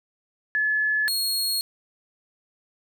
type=tone pair in turn; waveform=sine / sawtooth; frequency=1717 / 4302 Hz; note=A6 / C8; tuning=-43 / +47 cents; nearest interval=octave + major third; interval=1590 cents; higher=second; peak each=-20 dBFS; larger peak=neither; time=0.55-1.08 / 1.08-1.61 s; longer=neither; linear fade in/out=0 ms; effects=none